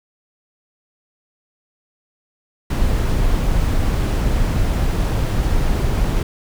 brown noise, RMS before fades -17 dBFS, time 2.7-6.23 s, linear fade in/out 5 ms, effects none

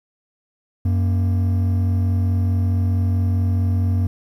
triangle tone pair together, 92.8 / 233.8 Hz, F#2 / A#3, +6 / +5 cents, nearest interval octave + major third, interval 1599 cents, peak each -14 / -25 dBFS, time 0.85-4.07 s, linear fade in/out 5 ms, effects 9-bit

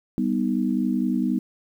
sine chord, G augmented, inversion none, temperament equal, 196 / 246.9 / 311.1 Hz, G3 / B3 / D#4, 0 / 0 / 0 cents, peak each -25 / -23 / -27 dBFS, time 0.18-1.39 s, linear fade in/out 0 ms, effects 9-bit

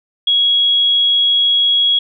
sine tone, 3322 Hz, G#7, in tune, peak -10 dBFS, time 0.27-1.99 s, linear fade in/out 5 ms, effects none

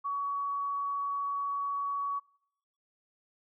sine tone, 1127 Hz, C#6, 28 cents sharp, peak -30 dBFS, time 0.04-2.2 s, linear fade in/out 20 ms, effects noise-tail reverb RT60 0.7 s tail -21 dB re dry

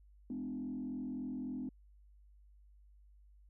sine tone with frequency modulation, 254 Hz, B3, 49 cents sharp, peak -37 dBFS, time 0.3-1.69 s, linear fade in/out 2 ms, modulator 43.6 Hz, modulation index 0.98, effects tanh soft clip ceiling -33 dBFS + added 50 Hz sine -59 dBFS peak until 3.49 s

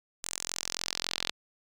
sawtooth tone with band-pass filter sweep, 43.65 Hz, F1, in tune, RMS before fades -36 dBFS, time 0.23-1.31 s, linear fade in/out 10 ms, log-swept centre 7900 to 3800 Hz, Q 2.2, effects none

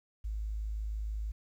sine tone, 53.1 Hz, G#1, 39 cents sharp, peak -33 dBFS, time 0.24-1.32 s, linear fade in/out 10 ms, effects 11-bit

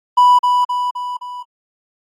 triangle tone with echo, 987 Hz, B5, 1 cent flat, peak -4 dBFS, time 0.17-0.39 s, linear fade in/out 10 ms, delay 260 ms, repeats 4, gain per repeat -5 dB, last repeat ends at 1.43 s, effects tanh soft clip ceiling 0 dBFS + AAC 48 kbps

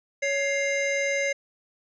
square tone pair together, 558.1 / 2107 Hz, C#5 / C7, +12 / +12 cents, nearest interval octave + major seventh, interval 2300 cents, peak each -27 dBFS, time 0.22-1.33 s, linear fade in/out 10 ms, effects resampled to 16000 Hz

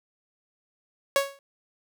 sawtooth tone with exponential decay, 554.4 Hz, C#5, in tune, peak -13 dBFS, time 1.16-1.39 s, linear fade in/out 1 ms, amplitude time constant 49 ms, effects none

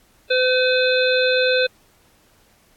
harmonic tone, 509 Hz, C5, 48 cents flat, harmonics 1 / 3 / 5 / 7 / 8, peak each -17 / -22 / -24 / -25 / -26 dBFS, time 0.3-1.67 s, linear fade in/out 10 ms, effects pink hiss -57 dBFS RMS until 2.76 s + AAC 64 kbps

